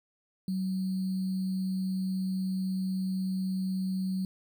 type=tone with sample-and-hold; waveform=sine; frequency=188.1 Hz; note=F#3; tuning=29 cents sharp; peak=-28 dBFS; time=0.48-4.25 s; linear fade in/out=2 ms; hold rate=4410 Hz; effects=none